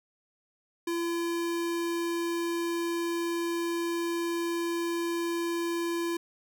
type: tone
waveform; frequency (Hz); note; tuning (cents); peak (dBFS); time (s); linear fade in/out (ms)
square; 339.6; F4; -48; -29; 0.87-6.17; 5
effects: none